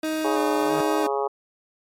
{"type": "tone with vibrato", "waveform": "30% pulse", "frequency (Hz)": 309.3, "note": "D#4", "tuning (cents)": -10, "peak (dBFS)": -21, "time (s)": [0.03, 1.07], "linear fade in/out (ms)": 5, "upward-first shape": "square", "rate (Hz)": 1.5, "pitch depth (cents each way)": 23}
{"type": "harmonic tone", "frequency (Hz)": 138.59, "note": "C#3", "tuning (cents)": 0, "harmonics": [3, 4, 5, 6, 7, 8, 9], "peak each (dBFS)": [-25, -30, -32, -28, -33, -32, -36], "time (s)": [0.24, 1.28], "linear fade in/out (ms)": 10}
{"type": "tone with exponential growth", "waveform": "15% pulse", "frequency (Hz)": 152.9, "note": "D#3", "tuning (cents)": -30, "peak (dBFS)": -20, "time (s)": [0.45, 0.81], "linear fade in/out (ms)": 5, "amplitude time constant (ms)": 77}
{"effects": ["MP3 64 kbps"]}